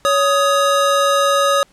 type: tone pair together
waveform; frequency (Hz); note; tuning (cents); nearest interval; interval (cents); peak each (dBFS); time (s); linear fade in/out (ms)
square; 560 / 1251.4; C#5 / D#6; +18 / +10; octave + major second; 1392; -16; 0.05-1.63; 0
effects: pink hiss -54 dBFS RMS until 1.72 s + low-pass 10000 Hz 12 dB/octave